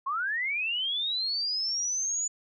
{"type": "linear sweep", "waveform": "sine", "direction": "up", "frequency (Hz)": [1042, 6970], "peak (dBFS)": -27, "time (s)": [0.06, 2.28], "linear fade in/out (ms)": 10, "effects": []}